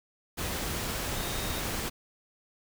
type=tone in noise; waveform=sine; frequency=3715 Hz; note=A#7; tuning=7 cents flat; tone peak=-43 dBFS; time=1.15-1.61 s; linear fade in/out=20 ms; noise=pink; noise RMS=-33 dBFS; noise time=0.37-1.9 s; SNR=-13 dB; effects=none